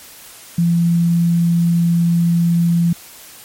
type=tone; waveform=sine; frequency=170.2 Hz; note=F3; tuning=44 cents flat; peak=-11 dBFS; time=0.58-2.93 s; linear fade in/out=5 ms; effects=white hiss -39 dBFS RMS until 3.44 s + MP3 64 kbps